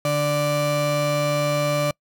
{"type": "tone pair together", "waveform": "35% pulse", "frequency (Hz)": [146.83, 587.3], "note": ["D3", "D5"], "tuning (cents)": [0, 0], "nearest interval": "2 octaves", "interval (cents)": 2400, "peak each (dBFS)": [-22, -21], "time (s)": [0.05, 1.91], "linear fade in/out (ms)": 2, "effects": ["noise-tail reverb RT60 0.1 s tail -26 dB re dry"]}